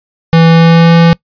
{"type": "tone with pitch glide", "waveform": "square", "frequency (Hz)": [164.81, 167.59], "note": ["E3", "E3"], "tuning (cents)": [0, 29], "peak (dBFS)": -3, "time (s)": [0.33, 1.13], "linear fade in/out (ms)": 0, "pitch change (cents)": 29, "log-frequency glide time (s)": [0.47, 0.95], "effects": ["noise-tail reverb RT60 0.1 s tail -23 dB re dry", "resampled to 11025 Hz"]}